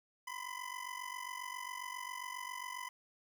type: ring-modulated tone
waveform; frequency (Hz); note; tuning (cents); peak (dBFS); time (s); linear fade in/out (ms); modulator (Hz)
25% pulse; 1005; B5; +30; -35; 0.27-2.89; 2; 23.7
effects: 12-bit